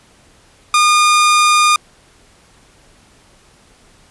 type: tone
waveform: sawtooth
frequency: 1216 Hz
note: D#6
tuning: 40 cents flat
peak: -5 dBFS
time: 0.74-1.76 s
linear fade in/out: 2 ms
effects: pink hiss -49 dBFS RMS until 4.1 s + resampled to 24000 Hz